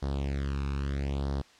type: tone with flanger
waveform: sawtooth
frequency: 69.3 Hz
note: C#2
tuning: in tune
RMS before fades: -31 dBFS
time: 0.02-1.42 s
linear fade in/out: 10 ms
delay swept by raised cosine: 0.2 to 0.78 ms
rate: 0.77 Hz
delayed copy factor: +0.95
effects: white hiss -57 dBFS RMS until 1.59 s + low-pass 5000 Hz 12 dB/octave